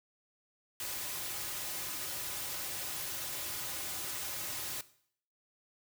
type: noise with comb filter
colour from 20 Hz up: white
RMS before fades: -39 dBFS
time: 0.8-4.81 s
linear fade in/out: 2 ms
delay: 4.4 ms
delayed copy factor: -0.6
effects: noise-tail reverb RT60 0.6 s tail -17 dB re dry